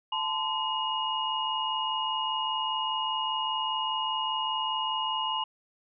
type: tone cluster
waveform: sine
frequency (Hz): 881 / 1026 / 2873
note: A5 / C6 / F7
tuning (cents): +2 / -34 / +48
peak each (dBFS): -32 / -32 / -31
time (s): 0.12-5.44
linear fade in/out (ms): 5
effects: none